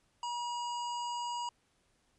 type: harmonic tone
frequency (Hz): 960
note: B5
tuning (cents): -49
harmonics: 1 / 3 / 5 / 7 / 8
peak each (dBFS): -35 / -45 / -49 / -52 / -53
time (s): 0.23-1.49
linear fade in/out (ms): 2
effects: pink hiss -73 dBFS RMS until 2.18 s + resampled to 24000 Hz